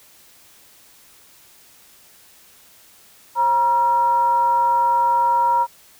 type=tone with frequency modulation; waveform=sine; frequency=950 Hz; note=A#5; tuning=33 cents sharp; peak=-14 dBFS; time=3.35-5.67 s; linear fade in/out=50 ms; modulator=414 Hz; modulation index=0.32; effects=white hiss -50 dBFS RMS until 5.99 s